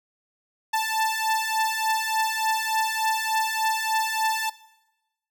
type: beating tone pair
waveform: sawtooth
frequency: 880 / 883.4 Hz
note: A5 / A5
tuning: 0 / +7 cents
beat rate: 3.4 Hz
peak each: -22 dBFS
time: 0.73-4.5 s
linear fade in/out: 10 ms
effects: noise-tail reverb RT60 1.0 s tail -19 dB re dry